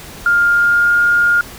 sine tone with pitch glide, 1406 to 1416.6 Hz, F6 to F6, +11 to +24 cents, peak -9 dBFS, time 0.26-1.41 s, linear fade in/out 2 ms, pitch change +13 cents, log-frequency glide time 0.46-0.98 s, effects pink hiss -34 dBFS RMS until 1.58 s

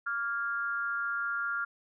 sine tone with amplitude modulation, 1396.9 Hz, F6, in tune, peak -26 dBFS, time 0.06-1.65 s, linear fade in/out 10 ms, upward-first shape sine, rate 245 Hz, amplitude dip 80%, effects none

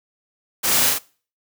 white noise with echo, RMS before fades -20 dBFS, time 0.63-0.91 s, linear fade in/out 20 ms, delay 40 ms, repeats 2, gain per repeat -2 dB, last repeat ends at 0.99 s, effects noise-tail reverb RT60 0.4 s tail -22 dB re dry + high-pass 100 Hz 12 dB/octave

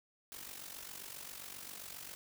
white noise with amplitude modulation, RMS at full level -45 dBFS, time 0.32-2.15 s, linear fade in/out 0 ms, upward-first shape sine, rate 47.5 Hz, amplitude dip 70%, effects none

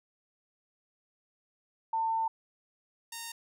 sine / 5% pulse tone pair in turn, 898 / 922.7 Hz, A5 / A#5, +35 / -18 cents, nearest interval unison, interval 47 cents, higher second, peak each -27 dBFS, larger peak neither, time 1.93-2.28 / 3.12-3.32 s, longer first, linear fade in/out 5 ms, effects none

